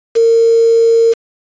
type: tone with quantisation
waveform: sine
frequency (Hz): 458.5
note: A#4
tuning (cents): -29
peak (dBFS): -6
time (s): 0.15-1.14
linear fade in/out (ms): 20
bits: 4
effects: resampled to 16000 Hz